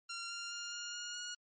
10% pulse tone with pitch steps, 1381 / 1393 / 1405.1 / 1417.4 / 1429.7 / 1442.1 Hz, F6 / F6 / F6 / F6 / F6 / F#6, -20 / -5 / +10 / +25 / +40 / -45 cents, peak -32 dBFS, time 0.09-1.35 s, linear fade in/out 10 ms, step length 210 ms, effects MP3 32 kbps

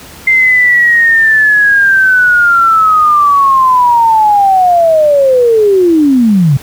sine linear sweep, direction down, 2093 to 129.1 Hz, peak -4 dBFS, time 0.27-6.57 s, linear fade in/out 5 ms, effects pink hiss -32 dBFS RMS until 6.62 s + high-pass 60 Hz 12 dB/octave

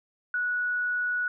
sine tone, 1468 Hz, F#6, 14 cents flat, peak -25 dBFS, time 0.34-1.28 s, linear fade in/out 2 ms, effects none

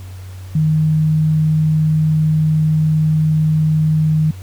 sine tone, 155.56 Hz, D#3, in tune, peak -11 dBFS, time 0.55-4.31 s, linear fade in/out 5 ms, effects added 93 Hz sine -29 dBFS peak until 4.42 s + pink hiss -44 dBFS RMS until 4.42 s

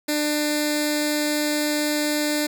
10% pulse tone with notch filter, 298.7 Hz, D4, 29 cents sharp, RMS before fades -23 dBFS, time 0.08-2.47 s, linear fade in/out 10 ms, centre 1100 Hz, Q 0.58, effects none

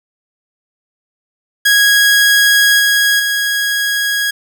sawtooth tone with level steps, 1652 Hz, G#6, 10 cents flat, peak -4 / -6 / -10 dBFS, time 1.65-4.31 s, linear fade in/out 10 ms, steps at 2.79 / 3.19 s, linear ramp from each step 10 ms, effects none

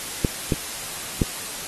clicks, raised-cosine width 3 ms, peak -5 dBFS, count 3, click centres 0.248 / 0.522 / 1.218 s, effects white hiss -32 dBFS RMS until 1.67 s + AAC 32 kbps

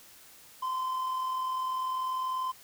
triangle tone with amplitude modulation, 1032 Hz, C6, 24 cents flat, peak -26 dBFS, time 0.62-2.52 s, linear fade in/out 10 ms, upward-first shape sine, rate 40.1 Hz, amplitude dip 35%, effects white hiss -54 dBFS RMS until 2.63 s

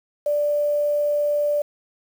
sine tone with quantisation, 587.3 Hz, D5, in tune, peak -18 dBFS, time 0.26-1.62 s, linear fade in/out 5 ms, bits 7, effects none

